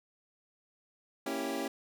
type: chord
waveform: 25% pulse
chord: A# diminished seventh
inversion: none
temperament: equal with one note detuned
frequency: 230.8 / 277.2 / 329.6 / 392 Hz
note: A#3 / C#4 / E4 / G4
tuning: -17 / 0 / 0 / 0 cents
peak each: -38 / -33 / -36 / -35 dBFS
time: 1.26-1.68 s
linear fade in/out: 5 ms
effects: none